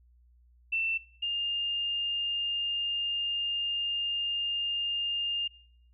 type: tone pair in turn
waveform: sine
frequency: 2678 / 2814 Hz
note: E7 / F7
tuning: +27 / +12 cents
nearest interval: minor second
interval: 85 cents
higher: second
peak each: -26 / -28 dBFS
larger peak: first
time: 0.72-0.98 / 1.22-5.48 s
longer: second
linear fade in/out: 10 ms
effects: noise-tail reverb RT60 0.7 s tail -23 dB re dry + added 60 Hz sine -58 dBFS peak until 5.93 s